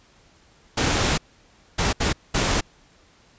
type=noise bursts at uneven times; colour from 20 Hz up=pink; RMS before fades=-21 dBFS; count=4; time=0.77-1.18 / 1.78-1.93 / 2-2.13 / 2.34-2.61 s; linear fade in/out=10 ms; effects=pink hiss -56 dBFS RMS until 3.38 s + resampled to 16000 Hz